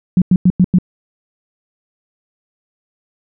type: tone bursts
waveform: sine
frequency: 181.7 Hz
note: F#3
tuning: 31 cents flat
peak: -6 dBFS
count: 5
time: 0.17-0.786 s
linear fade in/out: 2 ms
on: 48 ms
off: 94 ms
effects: none